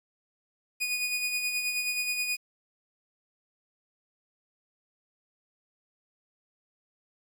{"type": "tone with tremolo", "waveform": "sawtooth", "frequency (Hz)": 2475, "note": "D#7", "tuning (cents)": -10, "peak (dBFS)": -23, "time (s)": [0.8, 2.37], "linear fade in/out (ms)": 20, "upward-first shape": "sine", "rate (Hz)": 9.4, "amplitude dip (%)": 45, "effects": ["9-bit"]}